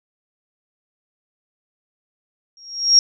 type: tone with exponential growth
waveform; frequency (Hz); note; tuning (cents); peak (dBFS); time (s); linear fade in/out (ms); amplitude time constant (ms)
sine; 5588; F8; 0; -5; 2.57-2.99; 1; 90
effects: none